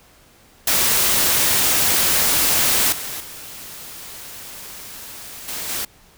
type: noise with level steps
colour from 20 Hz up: white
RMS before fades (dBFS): -17 / -29 / -36 / -28 / -25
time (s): 0.67-5.85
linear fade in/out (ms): 5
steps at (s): 2.92 / 3.2 / 5.48 / 5.69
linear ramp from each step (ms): 5
effects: pink hiss -51 dBFS RMS until 6.17 s